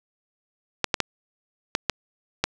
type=clicks; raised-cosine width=0.2 ms; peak=-3 dBFS; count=6; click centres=0.843 / 0.942 / 1.003 / 1.751 / 1.897 / 2.44 s; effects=none